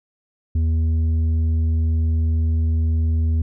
triangle tone with tanh clipping, 80.5 Hz, E2, 41 cents flat, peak -17 dBFS, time 0.55-3.42 s, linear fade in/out 5 ms, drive 10 dB, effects none

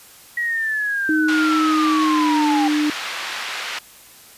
sine linear sweep, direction down, 1920 to 784 Hz, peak -19 dBFS, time 0.37-2.68 s, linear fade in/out 5 ms
sine tone with pitch glide, 311.1 to 300 Hz, D#4 to D4, 0 to +37 cents, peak -16 dBFS, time 1.09-2.9 s, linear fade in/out 2 ms, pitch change -63 cents, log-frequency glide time 2.04-2.32 s
pink band-pass noise, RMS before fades -28 dBFS, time 1.28-3.79 s, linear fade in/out 5 ms, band 1300 to 3900 Hz, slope 12 dB/octave
effects white hiss -45 dBFS RMS until 4.37 s + resampled to 32000 Hz

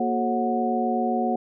sine tone cluster, 235.2 / 364.6 / 432.5 / 542 / 734 Hz, A#3 / F#4 / A4 / C#5 / F#5, +16 / -25 / -30 / -39 / -14 cents, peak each -25 / -30 / -32 / -31 / -25 dBFS, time 0-1.36 s, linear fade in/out 5 ms, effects none

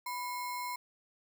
sine tone with sample-and-hold, 987.8 Hz, B5, in tune, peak -35 dBFS, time 0.06-0.76 s, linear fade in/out 5 ms, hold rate 3150 Hz, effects none

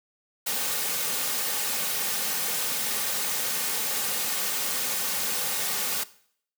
white noise with comb filter, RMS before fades -28 dBFS, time 0.46-6.04 s, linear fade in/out 10 ms, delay 3 ms, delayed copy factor -0.5, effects noise-tail reverb RT60 0.6 s tail -18 dB re dry + high-pass 200 Hz 12 dB/octave

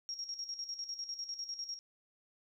sine tone with tremolo, 5588 Hz, F8, in tune, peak -37 dBFS, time 0.09-1.79 s, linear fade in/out 0 ms, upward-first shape square, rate 10 Hz, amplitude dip 65%, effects none

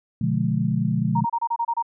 sine chord, B diminished seventh, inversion none, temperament just, 123.47 / 148.16 / 177.8 / 213.4 Hz, B2 / D3 / F3 / Ab3, 0 / +16 / +31 / +47 cents, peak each -25 dBFS, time 0.21-1.25 s, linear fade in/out 5 ms
sine tone bursts, 933 Hz, A#5, 1 cent sharp, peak -20 dBFS, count 8, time 1.15-1.826 s, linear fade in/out 10 ms, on 60 ms, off 28 ms
effects none

